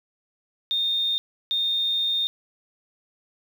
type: tone bursts at uneven times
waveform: sine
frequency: 3657 Hz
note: A#7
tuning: 34 cents flat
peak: -21 dBFS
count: 2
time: 0.71-1.18 / 1.51-2.27 s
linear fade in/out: 0 ms
effects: 8-bit